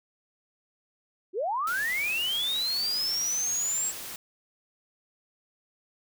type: linear sweep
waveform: sine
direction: up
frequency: 329.6 to 7710 Hz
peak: -26 dBFS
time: 1.33-3.93 s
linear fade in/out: 50 ms
type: noise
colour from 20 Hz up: white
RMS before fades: -39 dBFS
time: 1.67-4.16 s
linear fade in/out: 2 ms
effects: none